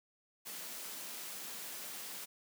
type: high-pass noise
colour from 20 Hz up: white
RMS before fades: -45 dBFS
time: 0.45-2.26 s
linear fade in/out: 20 ms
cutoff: 150 Hz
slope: 48 dB/octave
effects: none